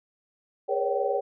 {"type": "tone cluster", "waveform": "sine", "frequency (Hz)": [412.5, 477.8, 546, 567, 769], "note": ["G#4", "A#4", "C#5", "C#5", "G5"], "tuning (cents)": [-12, 43, -26, 39, -33], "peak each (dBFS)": -30, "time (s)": [0.68, 1.21], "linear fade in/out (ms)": 20, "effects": []}